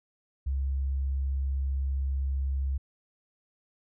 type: tone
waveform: sine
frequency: 67.7 Hz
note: C#2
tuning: 40 cents flat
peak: -26 dBFS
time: 0.46-2.78 s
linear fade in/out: 10 ms
effects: none